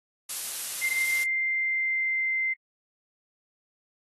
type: noise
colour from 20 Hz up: blue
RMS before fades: -31 dBFS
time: 0.29-1.24 s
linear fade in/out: 5 ms
type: tone with pitch glide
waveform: sine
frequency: 2093 to 2080 Hz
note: C7 to C7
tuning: 0 to -11 cents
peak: -24 dBFS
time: 0.81-2.54 s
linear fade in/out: 10 ms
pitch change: -11 cents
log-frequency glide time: 1.4-2.43 s
effects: AAC 32 kbps